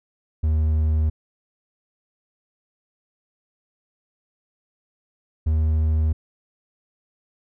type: tone pair in turn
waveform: triangle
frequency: 77.8 / 78.34 Hz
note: D#2 / D#2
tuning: 0 / +12 cents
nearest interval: unison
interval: 12 cents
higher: second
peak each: -15 dBFS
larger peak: neither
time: 0.43-1.1 / 5.46-6.13 s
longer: neither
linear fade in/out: 10 ms
effects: none